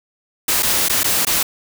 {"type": "noise with dropouts", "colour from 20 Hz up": "white", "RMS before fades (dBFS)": -17, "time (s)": [0.48, 1.43], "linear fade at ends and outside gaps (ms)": 5, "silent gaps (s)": [[0.625, 0.629], [0.885, 0.895], [1.033, 1.042], [1.251, 1.268]], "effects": []}